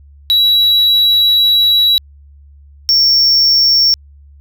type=tone pair in turn; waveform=triangle; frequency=3902 / 5471 Hz; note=B7 / F8; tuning=-22 / -37 cents; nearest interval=tritone; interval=585 cents; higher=second; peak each=-6 dBFS; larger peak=neither; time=0.3-1.98 / 2.89-3.94 s; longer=first; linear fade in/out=0 ms; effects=added 71 Hz sine -38 dBFS peak until 4.4 s